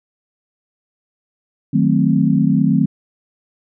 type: chord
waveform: sine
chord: D# diminished seventh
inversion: none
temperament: equal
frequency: 155.56 / 185 / 220 / 261.6 Hz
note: D#3 / F#3 / A3 / C4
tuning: 0 / 0 / 0 / 0 cents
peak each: -17 dBFS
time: 1.73-2.86 s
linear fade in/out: 10 ms
effects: none